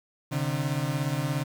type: beating tone pair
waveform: 35% pulse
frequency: 133.6 / 150.6 Hz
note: C3 / D3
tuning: +36 / +44 cents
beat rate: 17 Hz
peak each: -27 dBFS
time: 0.31-1.44 s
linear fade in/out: 20 ms
effects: 8-bit